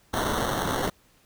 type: noise with sample-and-hold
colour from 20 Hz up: blue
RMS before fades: -27 dBFS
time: 0.13-0.9 s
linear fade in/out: 10 ms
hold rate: 2450 Hz
effects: pink hiss -61 dBFS RMS until 1.25 s